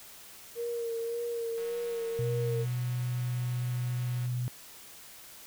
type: tone with vibrato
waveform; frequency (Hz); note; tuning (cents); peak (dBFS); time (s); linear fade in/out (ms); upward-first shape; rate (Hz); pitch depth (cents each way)
sine; 466.2; A#4; 0; -31; 0.55-2.66; 50; sine; 1.8; 26
type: click train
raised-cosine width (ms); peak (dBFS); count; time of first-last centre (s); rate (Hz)
0.3; -35; 491; 1.58-4.258; 183
type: tone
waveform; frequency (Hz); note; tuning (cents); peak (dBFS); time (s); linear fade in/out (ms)
sine; 123.47; B2; 0; -29; 2.19-4.48; 0
effects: white hiss -50 dBFS RMS until 5.46 s